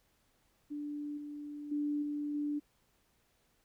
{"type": "tone with level steps", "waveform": "sine", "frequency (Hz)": 293.5, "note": "D4", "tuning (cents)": -1, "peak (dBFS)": [-37, -41, -31, -34, -32], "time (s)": [0.7, 2.6], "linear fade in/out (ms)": 20, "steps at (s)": [1.17, 1.71, 2.02, 2.34], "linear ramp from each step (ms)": 10, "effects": ["pink hiss -73 dBFS RMS until 3.64 s"]}